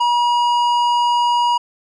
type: tone with tanh clipping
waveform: triangle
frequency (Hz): 960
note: B5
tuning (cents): -49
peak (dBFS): -15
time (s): 0-1.58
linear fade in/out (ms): 10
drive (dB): 15
effects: none

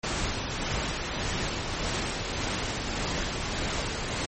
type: noise with tremolo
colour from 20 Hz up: pink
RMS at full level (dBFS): -29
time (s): 0.03-4.26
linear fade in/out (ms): 10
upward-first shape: sine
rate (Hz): 1.7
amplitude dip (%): 30
effects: MP3 32 kbps

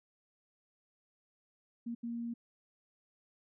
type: tone bursts at uneven times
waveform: sine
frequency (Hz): 234.5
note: A#3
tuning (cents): +11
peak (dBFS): -36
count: 2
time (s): 1.86-1.95 / 2.03-2.34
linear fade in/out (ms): 10
effects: none

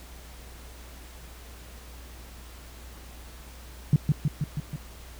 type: tone with echo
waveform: sine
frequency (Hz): 147.6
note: D3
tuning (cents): +9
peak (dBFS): -14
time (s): 3.93-3.96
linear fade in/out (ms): 2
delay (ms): 160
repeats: 5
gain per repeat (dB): -3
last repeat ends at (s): 4.76
effects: added 60 Hz sine -44 dBFS peak until 5.19 s + pink hiss -49 dBFS RMS until 5.19 s

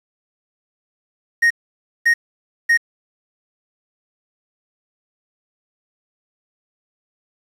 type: tone bursts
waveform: triangle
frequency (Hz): 1864.7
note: A#6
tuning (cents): 0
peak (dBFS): -9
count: 3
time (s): 1.42-2.775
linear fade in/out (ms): 10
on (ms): 85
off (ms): 550
effects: resampled to 32000 Hz + 7-bit

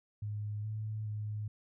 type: tone with pitch steps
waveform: sine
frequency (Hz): 104.8 / 108 / 105.9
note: G#2 / A2 / G#2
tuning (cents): +16 / -32 / +34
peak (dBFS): -35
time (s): 0.22-1.48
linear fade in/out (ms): 5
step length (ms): 420
effects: none

